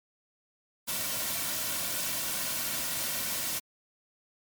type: noise with comb filter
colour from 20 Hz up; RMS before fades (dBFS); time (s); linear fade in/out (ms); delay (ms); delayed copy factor
white; -32; 0.87-3.6; 20; 2.4; -0.5
effects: MP3 96 kbps